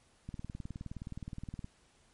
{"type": "click train", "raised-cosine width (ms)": 5, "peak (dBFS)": -29, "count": 27, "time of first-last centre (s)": [0.29, 1.644], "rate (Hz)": 19.2, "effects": ["pink hiss -67 dBFS RMS until 2.13 s", "MP3 48 kbps"]}